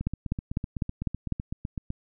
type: two click trains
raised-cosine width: 5 ms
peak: -13 / -19 dBFS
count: 6 / 16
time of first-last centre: 0.07-1.323 / 0.01-1.904 s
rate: 3.99 / 7.92 Hz
effects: none